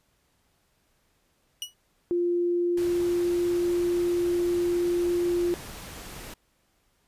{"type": "tone with exponential decay", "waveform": "sawtooth", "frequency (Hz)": 2927, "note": "F#7", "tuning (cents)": -19, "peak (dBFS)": -24, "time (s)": [1.62, 1.74], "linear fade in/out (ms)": 1, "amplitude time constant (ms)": 25}
{"type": "tone", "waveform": "sine", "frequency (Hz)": 349.2, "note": "F4", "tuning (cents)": 0, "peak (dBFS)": -22, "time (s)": [2.11, 5.54], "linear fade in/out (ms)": 0}
{"type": "noise", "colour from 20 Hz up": "pink", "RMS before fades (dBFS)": -41, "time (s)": [2.77, 6.34], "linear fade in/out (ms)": 5}
{"effects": ["pink hiss -69 dBFS RMS until 7.07 s", "resampled to 32000 Hz"]}